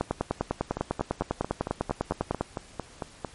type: two click trains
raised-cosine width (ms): 1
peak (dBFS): -11 / -16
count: 25 / 12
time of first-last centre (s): 0.01-2.41 / 0.77-3.247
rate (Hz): 10 / 4.44
effects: pink hiss -51 dBFS RMS until 3.34 s + MP3 48 kbps